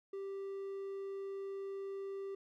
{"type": "tone", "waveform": "triangle", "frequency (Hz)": 392, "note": "G4", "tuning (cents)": 0, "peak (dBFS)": -38, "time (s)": [0.13, 2.35], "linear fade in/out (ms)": 5, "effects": []}